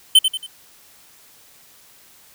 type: tone with echo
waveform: square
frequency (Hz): 3074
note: G7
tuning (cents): -35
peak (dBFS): -7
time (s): 0.15-0.19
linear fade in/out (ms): 5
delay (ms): 92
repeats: 3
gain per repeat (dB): -8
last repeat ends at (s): 0.466
effects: white hiss -50 dBFS RMS until 2.34 s